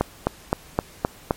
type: click train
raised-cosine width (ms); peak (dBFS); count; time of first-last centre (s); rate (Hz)
1; -4; 6; 0.01-1.309; 3.85
effects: pink hiss -47 dBFS RMS until 1.36 s + MP3 64 kbps